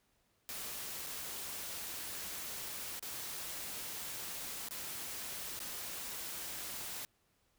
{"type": "noise with dropouts", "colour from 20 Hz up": "white", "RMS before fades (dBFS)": -43, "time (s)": [0.49, 7.05], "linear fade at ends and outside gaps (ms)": 0, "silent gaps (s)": [[1.065, 1.069], [2.994, 3.026], [4.686, 4.709], [5.591, 5.602]], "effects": ["pink hiss -75 dBFS RMS until 7.58 s"]}